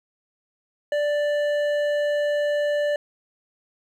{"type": "tone with hard clipping", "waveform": "sine", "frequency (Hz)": 587.3, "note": "D5", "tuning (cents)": 0, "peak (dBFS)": -22, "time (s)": [0.92, 2.96], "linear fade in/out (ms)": 2, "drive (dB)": 9, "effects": []}